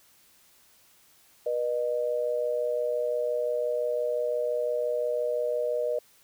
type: tone pair together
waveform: sine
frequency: 484.2 / 610 Hz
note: B4 / D#5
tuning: -34 / -34 cents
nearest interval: major third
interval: 400 cents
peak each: -28 dBFS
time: 1.46-5.99 s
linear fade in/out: 5 ms
effects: white hiss -60 dBFS RMS until 6.23 s